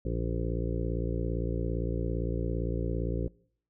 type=harmonic tone; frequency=57.6 Hz; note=A#1; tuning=20 cents flat; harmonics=1 / 2 / 3 / 5 / 6 / 7 / 8 / 9; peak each=-32 / -35 / -37 / -39 / -40 / -40 / -41 / -42 dBFS; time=0.05-3.28 s; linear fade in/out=5 ms; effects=noise-tail reverb RT60 0.6 s tail -23 dB re dry